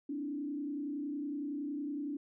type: tone with frequency modulation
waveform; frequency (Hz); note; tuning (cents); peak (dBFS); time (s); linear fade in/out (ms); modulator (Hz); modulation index
sine; 289.5; D4; -25; -35; 0.09-2.17; 5; 30.8; 0.79
effects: none